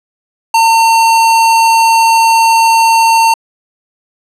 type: tone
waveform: square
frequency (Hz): 907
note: A#5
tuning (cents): -48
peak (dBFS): -6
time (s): 0.54-3.34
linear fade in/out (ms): 5
effects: low-pass 11000 Hz 12 dB/octave